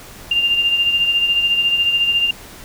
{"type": "beating tone pair", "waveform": "sine", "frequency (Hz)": [2794, 2808], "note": ["F7", "F7"], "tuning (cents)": [0, 9], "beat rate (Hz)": 14, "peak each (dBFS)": [-14, -23], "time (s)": [0.31, 2.31], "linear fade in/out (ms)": 5, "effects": ["pink hiss -38 dBFS RMS until 2.64 s"]}